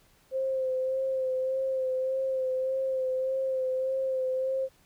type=tone with vibrato; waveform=sine; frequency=523.3 Hz; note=C5; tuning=in tune; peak=-26 dBFS; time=0.31-4.69 s; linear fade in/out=50 ms; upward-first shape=sine; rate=1.7 Hz; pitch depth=25 cents each way; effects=pink hiss -63 dBFS RMS until 4.85 s